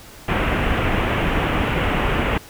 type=low-pass noise; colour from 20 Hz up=pink; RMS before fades=-20 dBFS; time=0.28-2.38 s; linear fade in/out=5 ms; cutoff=3000 Hz; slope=48 dB/octave; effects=pink hiss -42 dBFS RMS until 2.49 s